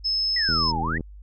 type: tone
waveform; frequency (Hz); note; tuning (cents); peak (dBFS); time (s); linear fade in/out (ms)
sine; 5200; E8; -24; -21; 0.04-0.72; 20
type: exponential two-way sweep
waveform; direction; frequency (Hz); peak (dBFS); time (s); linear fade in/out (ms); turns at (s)
sine; down then up; 2004 to 767 to 2004; -25; 0.36-0.98; 5; 0.81
type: click train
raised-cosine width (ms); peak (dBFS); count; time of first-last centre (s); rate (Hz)
3; -18; 43; 0.49-1.008; 81.1
effects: added 50 Hz sine -40 dBFS peak until 1.22 s